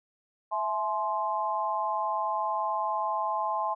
sine chord, E augmented, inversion none, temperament equal with one note detuned, 659.3 / 850.5 / 1046.5 Hz, E5 / G#5 / B#5, 0 / +41 / 0 cents, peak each -34 / -30 / -30 dBFS, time 0.51-3.75 s, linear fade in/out 20 ms, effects none

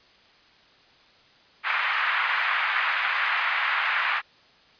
white band-pass noise, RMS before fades -25 dBFS, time 1.63-4.22 s, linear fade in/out 50 ms, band 1000 to 2300 Hz, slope 24 dB/octave, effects white hiss -56 dBFS RMS until 4.79 s + resampled to 11025 Hz

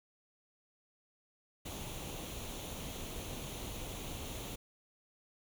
pink noise with comb filter, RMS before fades -43 dBFS, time 1.65-4.56 s, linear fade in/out 10 ms, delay 0.3 ms, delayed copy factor +0.55, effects none

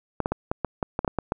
clicks, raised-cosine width 1 ms, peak -10 dBFS, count 11, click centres 0.203 / 0.259 / 0.32 / 0.515 / 0.647 / 0.828 / 0.991 / 1.047 / 1.078 / 1.187 / 1.321 s, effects none

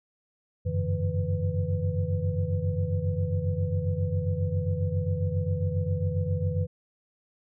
sine tone cluster, 91.3 / 98.7 / 141.3 / 161.4 / 497.7 Hz, F#2 / G2 / C#3 / E3 / B4, -23 / +12 / +34 / -36 / +13 cents, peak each -28 / -30 / -34 / -32 / -35 dBFS, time 0.65-6.67 s, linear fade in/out 20 ms, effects none

